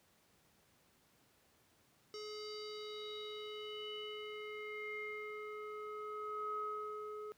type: tone with low-pass filter sweep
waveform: square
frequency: 423.9 Hz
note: G#4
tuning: 35 cents sharp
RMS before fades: -45 dBFS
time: 2.14-7.32 s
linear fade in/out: 0 ms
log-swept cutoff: 5300 to 1000 Hz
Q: 7.2
effects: pink hiss -71 dBFS RMS until 7.37 s + high-pass 80 Hz 12 dB/octave